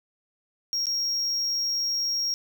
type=tone with dropouts; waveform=triangle; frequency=5588 Hz; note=F8; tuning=in tune; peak=-23 dBFS; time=0.73-2.34 s; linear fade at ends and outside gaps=0 ms; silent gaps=0.857-0.868 s; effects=none